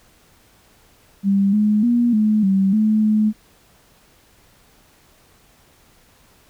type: tone with pitch steps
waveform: sine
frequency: 197.5 / 210.9 / 239.2 / 214 / 193 / 215.6 / 214.2 Hz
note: G3 / G#3 / A#3 / A3 / G3 / A3 / A3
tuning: +13 / +27 / +45 / -48 / -27 / -35 / -46 cents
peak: -13 dBFS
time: 1.23-3.33 s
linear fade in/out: 50 ms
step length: 300 ms
effects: pink hiss -54 dBFS RMS until 6.49 s